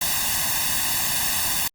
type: noise with comb filter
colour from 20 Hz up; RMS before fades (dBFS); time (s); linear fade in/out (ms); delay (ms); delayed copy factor
white; -23; 0.01-1.68; 5; 1.1; +1
effects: Opus 48 kbps